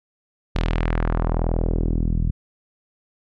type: tone with low-pass filter sweep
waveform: sawtooth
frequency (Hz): 40.92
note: E1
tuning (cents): -12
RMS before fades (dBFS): -21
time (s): 0.55-2.31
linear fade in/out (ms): 10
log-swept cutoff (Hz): 4000 to 150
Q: 1.5
effects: none